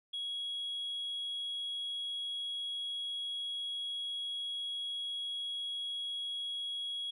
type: tone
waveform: sine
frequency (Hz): 3322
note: G#7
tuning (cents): 0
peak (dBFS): -34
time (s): 0.13-7.11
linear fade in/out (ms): 10
effects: tanh soft clip ceiling -33 dBFS